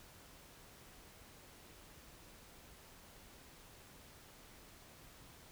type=silence; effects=pink hiss -59 dBFS RMS until 5.51 s